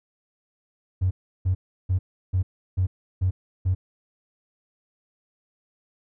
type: tone bursts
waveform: triangle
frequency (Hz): 92.6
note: F#2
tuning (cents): +2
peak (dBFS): -15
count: 7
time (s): 1.01-3.75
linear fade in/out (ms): 20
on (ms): 100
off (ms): 340
effects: tanh soft clip ceiling -16 dBFS